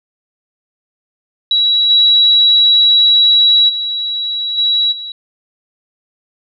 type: tone with level steps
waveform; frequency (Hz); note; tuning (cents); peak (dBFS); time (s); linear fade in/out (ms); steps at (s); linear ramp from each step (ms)
sine; 3896; B7; -24; -9 / -6 / -16 / -10 / -23; 1.51-5.12; 2; 1.89 / 3.68 / 4.57 / 4.91; 20
effects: none